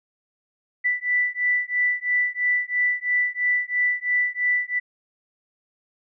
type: beating tone pair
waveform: sine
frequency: 1975.5 / 1978.5 Hz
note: B6 / B6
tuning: 0 / +3 cents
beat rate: 3 Hz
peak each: -23 dBFS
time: 0.84-4.8 s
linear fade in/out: 20 ms
effects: none